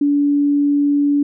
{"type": "tone", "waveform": "sine", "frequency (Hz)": 287.4, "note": "D4", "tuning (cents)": -37, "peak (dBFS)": -12, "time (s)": [0.01, 1.23], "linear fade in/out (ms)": 5, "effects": []}